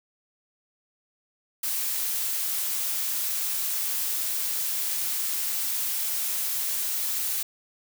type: noise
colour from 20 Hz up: blue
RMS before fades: -28 dBFS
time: 1.63-7.43 s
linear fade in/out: 5 ms
effects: none